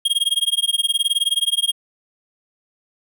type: tone with tremolo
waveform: square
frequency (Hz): 3251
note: G#7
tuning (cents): -38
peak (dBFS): -14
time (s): 0.05-1.72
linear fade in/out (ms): 5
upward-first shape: sine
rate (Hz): 19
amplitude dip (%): 100
effects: none